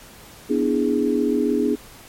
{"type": "chord", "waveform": "sine", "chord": "E dominant seventh", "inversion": "second", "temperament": "equal", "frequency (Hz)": [246.9, 293.7, 329.6, 415.3], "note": ["B3", "D4", "E4", "G#4"], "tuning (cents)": [0, 0, 0, 0], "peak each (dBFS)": [-22, -22, -26, -22], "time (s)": [0.49, 1.76], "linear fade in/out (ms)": 20, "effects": ["pink hiss -44 dBFS RMS until 2.08 s", "MP3 64 kbps"]}